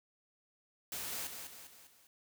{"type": "noise with echo", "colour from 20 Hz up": "white", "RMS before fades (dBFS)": -41, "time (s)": [0.92, 1.27], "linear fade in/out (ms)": 2, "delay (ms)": 200, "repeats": 4, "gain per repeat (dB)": -6, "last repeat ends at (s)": 2.07, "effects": []}